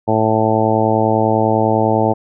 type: harmonic tone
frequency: 110 Hz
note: A2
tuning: in tune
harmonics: 1 / 2 / 3 / 4 / 5 / 6 / 7 / 8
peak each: -20 / -20 / -20 / -20 / -20 / -20 / -20 / -20 dBFS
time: 0.07-2.14 s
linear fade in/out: 20 ms
effects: none